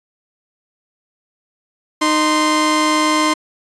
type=tone pair together; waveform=sawtooth; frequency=307.9 / 1043 Hz; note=D#4 / C6; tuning=-18 / -6 cents; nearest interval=octave + major sixth; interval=2112 cents; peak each=-12 dBFS; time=2.01-3.34 s; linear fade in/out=10 ms; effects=resampled to 22050 Hz